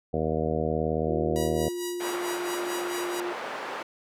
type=harmonic tone; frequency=78.7 Hz; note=D#2; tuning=20 cents sharp; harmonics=1 / 2 / 3 / 4 / 5 / 6 / 7 / 8 / 9; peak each=-34 / -32 / -33 / -36 / -33 / -30 / -34 / -35 / -35 dBFS; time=0.13-1.69 s; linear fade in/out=10 ms
type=tone; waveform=sine; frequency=352.5 Hz; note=F4; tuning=16 cents sharp; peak=-30 dBFS; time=1.08-3.33 s; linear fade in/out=10 ms
type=tone with tremolo; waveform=5% pulse; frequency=965 Hz; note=B5; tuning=40 cents flat; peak=-22 dBFS; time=1.36-3.2 s; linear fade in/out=0 ms; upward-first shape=sine; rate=4.5 Hz; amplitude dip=70%
type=band-pass noise; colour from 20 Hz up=white; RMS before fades=-35 dBFS; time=2-3.83 s; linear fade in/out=5 ms; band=390 to 1300 Hz; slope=12 dB/octave
effects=none